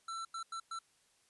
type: tone bursts at uneven times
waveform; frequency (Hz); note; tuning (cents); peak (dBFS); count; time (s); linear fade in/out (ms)
square; 1340; E6; +28; -40; 4; 0.08-0.25 / 0.34-0.43 / 0.52-0.6 / 0.71-0.79; 5
effects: white hiss -71 dBFS RMS until 1.29 s + resampled to 24000 Hz